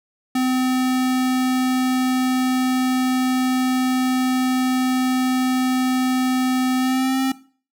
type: tone with pitch glide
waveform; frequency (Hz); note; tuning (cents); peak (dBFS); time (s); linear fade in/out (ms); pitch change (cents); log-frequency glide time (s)
square; 256.2 to 264.3; C4 to C4; -36 to +18; -18; 0.35-7.32; 5; +54; 6.78-7.21
effects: noise-tail reverb RT60 0.4 s tail -17 dB re dry